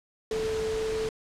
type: tone in noise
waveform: sine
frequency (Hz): 440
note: A4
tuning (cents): 0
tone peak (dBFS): -27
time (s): 0.31-1.09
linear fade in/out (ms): 2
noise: pink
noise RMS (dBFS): -37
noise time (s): 0.31-1.09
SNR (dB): +7
effects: low-pass 7000 Hz 12 dB/octave